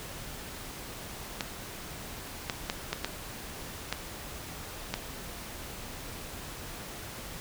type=clicks; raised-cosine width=0.2 ms; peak=-12 dBFS; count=7; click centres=1.408 / 2.498 / 2.699 / 2.93 / 3.046 / 3.926 / 4.94 s; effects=pink hiss -42 dBFS RMS until 7.4 s